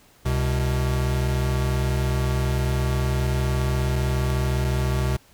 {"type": "tone pair together", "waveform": "square", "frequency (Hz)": [67, 126.72], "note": ["C2", "B2"], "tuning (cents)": [42, 45], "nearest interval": "major seventh", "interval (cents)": 1103, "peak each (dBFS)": -24, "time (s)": [0.25, 5.17], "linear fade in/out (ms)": 10, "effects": ["pink hiss -55 dBFS RMS until 5.33 s"]}